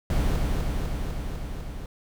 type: noise with echo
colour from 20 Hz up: brown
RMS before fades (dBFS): -23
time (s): 0.1-0.36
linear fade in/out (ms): 2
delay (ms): 250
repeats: 6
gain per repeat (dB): -2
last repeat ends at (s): 1.86
effects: none